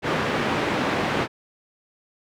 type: band-pass noise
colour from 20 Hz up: pink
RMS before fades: -24 dBFS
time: 0.02-1.28 s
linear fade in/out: 50 ms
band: 170 to 2400 Hz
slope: 12 dB/octave
effects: none